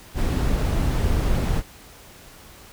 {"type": "noise", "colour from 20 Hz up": "brown", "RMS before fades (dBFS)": -21, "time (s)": [0.14, 1.63], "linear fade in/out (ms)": 50, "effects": ["pink hiss -46 dBFS RMS until 2.72 s"]}